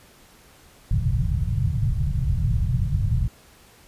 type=low-pass noise; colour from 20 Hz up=white; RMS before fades=-22 dBFS; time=0.91-3.28 s; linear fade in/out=2 ms; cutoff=150 Hz; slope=48 dB/octave; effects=pink hiss -52 dBFS RMS until 3.87 s + resampled to 32000 Hz